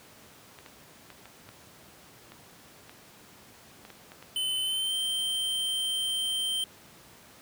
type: clicks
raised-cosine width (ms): 0.3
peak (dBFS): -30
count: 11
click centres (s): 0.588 / 0.662 / 1.103 / 1.256 / 1.49 / 2.32 / 2.895 / 3.851 / 3.903 / 4.119 / 4.226
type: tone with pitch glide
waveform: square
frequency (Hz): 3044 to 3128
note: F#7 to G7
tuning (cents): +48 to -4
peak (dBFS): -28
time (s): 4.36-6.64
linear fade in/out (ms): 2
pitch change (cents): +48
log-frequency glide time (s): 4.62-4.95
effects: pink hiss -53 dBFS RMS until 7.41 s + high-pass 100 Hz 12 dB/octave